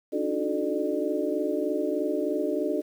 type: tone cluster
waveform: sine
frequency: 287.9 / 311.1 / 364.2 / 433.1 / 599 Hz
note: D4 / D#4 / F#4 / A4 / D5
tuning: -34 / 0 / -27 / -27 / +34 cents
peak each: -31 dBFS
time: 0.12-2.82 s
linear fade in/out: 20 ms
effects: 9-bit